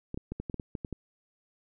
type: clicks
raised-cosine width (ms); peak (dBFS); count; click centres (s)
3; -22; 10; 0.144 / 0.175 / 0.32 / 0.4 / 0.498 / 0.543 / 0.598 / 0.752 / 0.848 / 0.927
effects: none